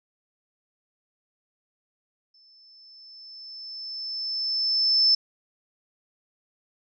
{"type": "tone with exponential growth", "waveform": "sine", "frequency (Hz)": 5274, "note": "E8", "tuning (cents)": 0, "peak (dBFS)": -15, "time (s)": [2.34, 5.15], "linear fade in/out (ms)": 5, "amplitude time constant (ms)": 610, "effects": []}